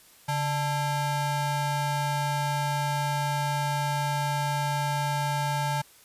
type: ring-modulated tone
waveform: square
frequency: 370 Hz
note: F#4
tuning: in tune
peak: -23 dBFS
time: 0.28-5.82 s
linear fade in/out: 10 ms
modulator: 512 Hz
effects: white hiss -55 dBFS RMS until 6.04 s + resampled to 32000 Hz